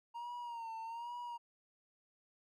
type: tone with vibrato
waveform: triangle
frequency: 932.3 Hz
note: A#5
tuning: in tune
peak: -40 dBFS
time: 0.14-1.38 s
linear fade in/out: 20 ms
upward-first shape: sine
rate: 1.2 Hz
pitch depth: 65 cents each way
effects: none